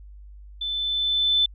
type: tone with level ramp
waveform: sine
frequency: 3520 Hz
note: A7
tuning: in tune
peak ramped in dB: -26 to -16 dBFS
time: 0.61-1.46 s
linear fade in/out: 5 ms
effects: added 50 Hz sine -41 dBFS peak until 1.54 s